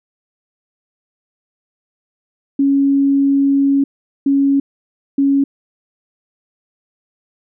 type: tone bursts at uneven times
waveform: sine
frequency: 277.2 Hz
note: C#4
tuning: in tune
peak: -10 dBFS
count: 3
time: 2.59-3.84 / 4.26-4.6 / 5.18-5.44 s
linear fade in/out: 5 ms
effects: none